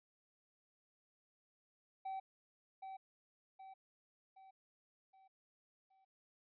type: tone with echo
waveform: triangle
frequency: 768 Hz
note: G5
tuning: 36 cents flat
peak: -38 dBFS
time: 2.05-2.2 s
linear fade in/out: 10 ms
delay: 770 ms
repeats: 5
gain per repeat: -6 dB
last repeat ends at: 6.05 s
effects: tanh soft clip ceiling -34 dBFS + resampled to 11025 Hz